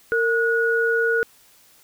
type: tone pair together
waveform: sine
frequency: 458.6 / 1456 Hz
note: A#4 / F#6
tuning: -28 / -28 cents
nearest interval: octave + minor sixth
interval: 2000 cents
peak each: -20 dBFS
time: 0.12-1.23 s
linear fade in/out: 0 ms
effects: white hiss -54 dBFS RMS until 1.83 s